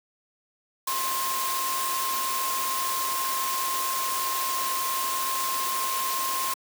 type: tone in noise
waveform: sine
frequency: 1059 Hz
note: C6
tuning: 21 cents sharp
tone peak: -28 dBFS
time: 0.87-6.54 s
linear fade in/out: 5 ms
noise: white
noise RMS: -30 dBFS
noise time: 0.87-6.54 s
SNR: -1 dB
effects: high-pass 300 Hz 12 dB/octave